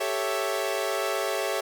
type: chord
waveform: sawtooth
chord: A dominant seventh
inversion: third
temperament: equal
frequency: 392 / 440 / 554.4 / 659.3 Hz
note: G4 / A4 / C#5 / E5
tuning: 0 / 0 / 0 / 0 cents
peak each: -28 / -29 / -27 / -27 dBFS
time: 0-1.61 s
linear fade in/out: 10 ms
effects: none